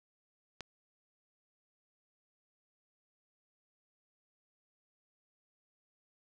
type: click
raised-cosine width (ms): 0.2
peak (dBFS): -24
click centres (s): 0.607
effects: none